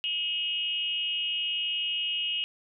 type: tone with frequency modulation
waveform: sine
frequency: 2879 Hz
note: F#7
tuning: 48 cents flat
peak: -27 dBFS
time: 0.04-2.44 s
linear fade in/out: 0 ms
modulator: 297 Hz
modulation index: 0.66
effects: none